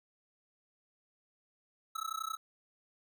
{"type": "tone with amplitude modulation", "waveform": "square", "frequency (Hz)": 1300, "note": "E6", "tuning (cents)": -24, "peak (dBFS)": -33, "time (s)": [1.95, 2.37], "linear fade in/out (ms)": 10, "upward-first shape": "sine", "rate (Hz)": 31.2, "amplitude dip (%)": 100, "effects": []}